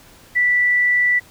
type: tone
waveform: sine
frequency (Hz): 1967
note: B6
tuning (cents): -7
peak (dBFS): -13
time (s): 0.35-1.2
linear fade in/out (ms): 20
effects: pink hiss -47 dBFS RMS until 1.3 s